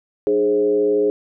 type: tone with frequency modulation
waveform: sine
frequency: 417 Hz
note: G#4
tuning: 7 cents sharp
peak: -14 dBFS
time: 0.27-1.1 s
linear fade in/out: 0 ms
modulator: 113 Hz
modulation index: 0.71
effects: none